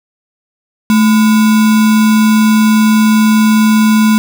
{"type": "tone with sample-and-hold", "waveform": "sine", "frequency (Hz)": 217.2, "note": "A3", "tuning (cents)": -22, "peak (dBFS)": -5, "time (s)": [0.9, 4.18], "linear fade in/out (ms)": 0, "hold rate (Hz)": 1225, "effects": []}